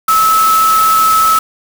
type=tone in noise; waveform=sine; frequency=1300 Hz; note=E6; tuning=24 cents flat; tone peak=-7 dBFS; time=0.08-1.39 s; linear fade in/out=5 ms; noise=white; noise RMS=-19 dBFS; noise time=0.08-1.39 s; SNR=+9 dB; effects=none